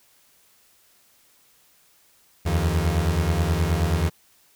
30% pulse beating tone pair, 77.5 / 86.9 Hz, D#2 / F2, -6 / -8 cents, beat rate 9.4 Hz, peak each -20 dBFS, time 2.45-4.1 s, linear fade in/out 20 ms, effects white hiss -59 dBFS RMS until 4.55 s

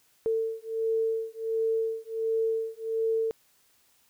sine beating tone pair, 447.7 / 449.1 Hz, A4 / A4, +30 / +35 cents, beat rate 1.4 Hz, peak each -29 dBFS, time 0.26-3.31 s, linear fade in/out 0 ms, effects white hiss -65 dBFS RMS until 4.09 s

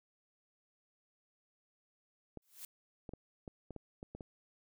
clicks, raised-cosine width 2 ms, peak -32 dBFS, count 9, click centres 2.373 / 3.092 / 3.136 / 3.478 / 3.707 / 3.763 / 4.029 / 4.15 / 4.208 s
blue noise with exponential growth, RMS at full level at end -44 dBFS, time 2.42-2.65 s, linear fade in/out 2 ms, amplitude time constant 50 ms
effects none

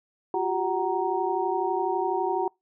sine tone cluster, 355.3 / 387.3 / 751 / 934 Hz, F4 / G4 / F#5 / A#5, +30 / -21 / +26 / +3 cents, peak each -29 dBFS, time 0.34-2.48 s, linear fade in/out 2 ms, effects noise-tail reverb RT60 0.2 s tail -26 dB re dry

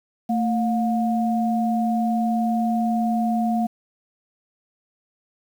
sine tone pair together, 225.1 / 713.6 Hz, A3 / F5, +40 / +37 cents, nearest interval octave + minor sixth, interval 1997 cents, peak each -20 / -24 dBFS, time 0.29-3.67 s, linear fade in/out 10 ms, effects 8-bit

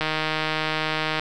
click train, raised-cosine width 0.3 ms, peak -8 dBFS, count 186, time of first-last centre 0.01-1.196 s, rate 156 Hz, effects none

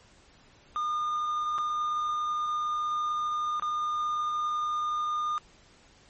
triangle tone with dropouts, 1215 Hz, D#6, 42 cents flat, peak -25 dBFS, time 0.76-5.38 s, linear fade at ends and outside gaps 0 ms, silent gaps 1.581-1.585 / 3.597-3.623 s, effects pink hiss -58 dBFS RMS until 6.09 s + MP3 32 kbps

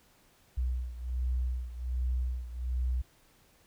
sine beating tone pair, 61.9 / 63.2 Hz, B1 / B1, +5 / +41 cents, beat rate 1.3 Hz, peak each -31 / -35 dBFS, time 0.57-3.02 s, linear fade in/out 10 ms, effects pink hiss -64 dBFS RMS until 3.66 s

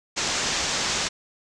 white low-pass noise, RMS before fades -26 dBFS, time 0.16-1.09 s, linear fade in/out 20 ms, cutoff 7300 Hz, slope 48 dB/octave, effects none

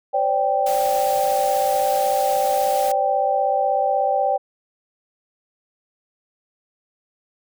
sine chord, C suspended second, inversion none, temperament equal with one note detuned, 523.3 / 579.6 / 784 Hz, C5 / D5 / G5, 0 / -23 / 0 cents, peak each -24 / -22 / -19 dBFS, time 0.13-4.38 s, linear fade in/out 20 ms
white noise, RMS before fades -32 dBFS, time 0.66-2.92 s, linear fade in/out 5 ms
effects none

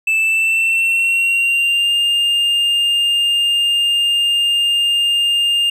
triangle tone with pitch glide, 2637 to 2810 Hz, E7 to F7, 0 to +10 cents, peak -11 dBFS, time 0.07-5.7 s, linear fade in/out 5 ms, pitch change +110 cents, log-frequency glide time 0.17-1.93 s, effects none

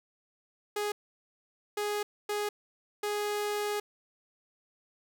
sawtooth tone bursts at uneven times, 415.3 Hz, G#4, in tune, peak -26 dBFS, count 4, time 0.76-0.92 / 1.77-2.03 / 2.29-2.49 / 3.03-3.8 s, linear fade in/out 5 ms, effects none

